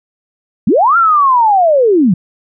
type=linear two-way sweep; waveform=sine; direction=up then down; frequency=160 to 1400 to 160 Hz; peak=-6 dBFS; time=0.67-2.14 s; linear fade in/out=5 ms; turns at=0.97 s; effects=none